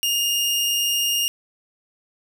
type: tone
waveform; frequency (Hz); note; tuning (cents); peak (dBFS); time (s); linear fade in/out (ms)
sawtooth; 2833; F7; +24; -16; 0.03-1.28; 0
effects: none